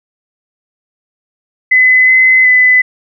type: tone with pitch steps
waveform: sine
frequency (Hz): 2020 / 2039 / 2007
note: B6 / C7 / B6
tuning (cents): +39 / -45 / +27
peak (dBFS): -4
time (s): 1.71-2.82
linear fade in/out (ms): 10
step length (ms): 370
effects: none